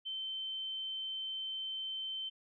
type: tone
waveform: sine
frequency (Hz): 3092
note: G7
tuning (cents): -24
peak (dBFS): -37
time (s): 0.05-2.3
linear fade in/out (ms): 20
effects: none